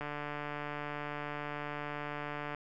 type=click train; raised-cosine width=0.5 ms; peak=-24 dBFS; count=374; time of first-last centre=0.01-2.547 s; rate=147 Hz; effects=none